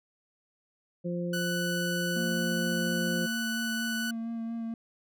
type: harmonic tone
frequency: 174.61 Hz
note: F3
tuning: in tune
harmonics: 1 / 2 / 3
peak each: -31 / -37 / -36 dBFS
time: 1.04-3.27 s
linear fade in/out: 20 ms
type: tone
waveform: sawtooth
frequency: 1487 Hz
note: F#6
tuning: 8 cents sharp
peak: -28 dBFS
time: 1.33-4.11 s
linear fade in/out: 5 ms
type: tone with vibrato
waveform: triangle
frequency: 229.1 Hz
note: A#3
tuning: 30 cents flat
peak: -30 dBFS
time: 2.16-4.74 s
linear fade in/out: 2 ms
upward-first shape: sine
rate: 4.3 Hz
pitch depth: 16 cents each way
effects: none